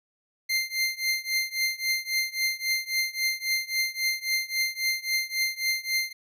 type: tone with tremolo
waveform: 25% pulse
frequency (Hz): 2093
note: C7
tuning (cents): 0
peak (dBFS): -18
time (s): 0.49-6.13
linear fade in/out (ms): 10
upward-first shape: triangle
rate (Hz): 3.7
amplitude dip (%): 95
effects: none